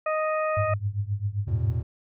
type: harmonic tone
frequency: 622.3 Hz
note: D#5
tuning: in tune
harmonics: 1 / 2 / 3 / 4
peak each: -25 / -28 / -36 / -37 dBFS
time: 0.06-0.74 s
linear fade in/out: 5 ms
type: tone with tremolo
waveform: sine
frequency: 102 Hz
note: G#2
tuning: 31 cents flat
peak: -21 dBFS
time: 0.57-1.7 s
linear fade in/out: 0 ms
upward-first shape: triangle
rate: 7.6 Hz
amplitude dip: 95%
type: chord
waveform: triangle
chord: E suspended fourth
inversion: none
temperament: equal with one note detuned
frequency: 82.41 / 110.45 / 123.47 Hz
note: E2 / A2 / B2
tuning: 0 / +7 / 0 cents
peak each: -27 dBFS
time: 1.47-1.83 s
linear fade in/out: 10 ms
effects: none